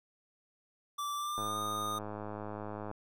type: tone with pitch glide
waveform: square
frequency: 1166 to 1229.6 Hz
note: D6 to D#6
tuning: -13 to -21 cents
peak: -35 dBFS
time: 0.98-1.99 s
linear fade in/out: 10 ms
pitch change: +92 cents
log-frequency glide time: 1.15-1.6 s
type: click train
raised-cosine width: 1 ms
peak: -27 dBFS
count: 162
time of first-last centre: 1.38-2.913 s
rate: 105 Hz
effects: none